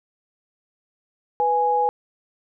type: tone pair together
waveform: sine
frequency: 493.9 / 830.6 Hz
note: B4 / G#5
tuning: 0 / 0 cents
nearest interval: major sixth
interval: 900 cents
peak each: -23 / -18 dBFS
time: 1.4-1.89 s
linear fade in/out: 0 ms
effects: none